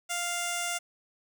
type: tone with notch filter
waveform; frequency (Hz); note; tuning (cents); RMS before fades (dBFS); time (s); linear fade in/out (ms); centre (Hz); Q
5% pulse; 698.5; F5; 0; -32; 0.09-0.79; 20; 4400; 1.6
effects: none